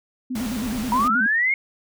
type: tone with vibrato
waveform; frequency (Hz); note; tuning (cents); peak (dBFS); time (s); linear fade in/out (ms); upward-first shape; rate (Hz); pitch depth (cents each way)
sine; 233.1; A#3; 0; -24; 0.3-1.27; 10; square; 9.4; 150
type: noise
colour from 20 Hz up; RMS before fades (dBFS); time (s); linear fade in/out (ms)
pink; -33; 0.35-1.08; 5
type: linear sweep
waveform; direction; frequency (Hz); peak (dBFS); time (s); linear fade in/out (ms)
sine; up; 937 to 2189; -17; 0.92-1.54; 2
effects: none